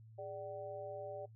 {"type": "tone with amplitude modulation", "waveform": "sine", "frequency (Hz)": 587.3, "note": "D5", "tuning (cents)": 0, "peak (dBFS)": -38, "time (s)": [0.18, 1.26], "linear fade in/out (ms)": 10, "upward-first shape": "sine", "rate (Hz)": 175, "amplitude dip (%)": 95, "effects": ["noise-tail reverb RT60 0.1 s tail -18 dB re dry", "added 111 Hz sine -55 dBFS peak until 1.35 s"]}